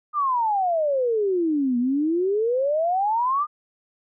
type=exponential two-way sweep; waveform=sine; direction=down then up; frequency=1232 to 237.2 to 1232 Hz; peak=-19 dBFS; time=0.13-3.47 s; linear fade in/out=50 ms; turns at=1.78 s; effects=none